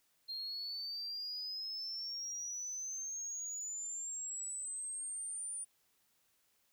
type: exponential sweep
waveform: sine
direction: up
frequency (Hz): 4186 to 9397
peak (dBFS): -38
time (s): 0.28-5.65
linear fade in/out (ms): 20
effects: tanh soft clip ceiling -36 dBFS + white hiss -75 dBFS RMS until 6.72 s